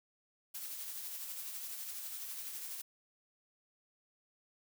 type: noise with tremolo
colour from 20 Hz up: blue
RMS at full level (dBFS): -42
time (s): 0.54-2.82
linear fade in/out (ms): 10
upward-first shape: triangle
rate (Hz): 12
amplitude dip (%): 40
effects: none